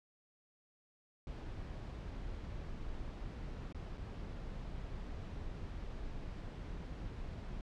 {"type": "noise with dropouts", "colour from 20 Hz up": "brown", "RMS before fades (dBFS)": -44, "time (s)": [1.27, 7.61], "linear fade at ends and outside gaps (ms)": 1, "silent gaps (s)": [[3.726, 3.746], [3.975, 3.979]], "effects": ["low-pass 5000 Hz 12 dB/octave"]}